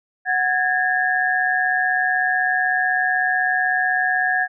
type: tone cluster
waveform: sine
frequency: 738 / 1654 / 1790 Hz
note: F#5 / G#6 / A6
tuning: -5 / -8 / +29 cents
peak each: -22 / -19 / -24 dBFS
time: 0.25-4.48 s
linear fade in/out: 50 ms
effects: none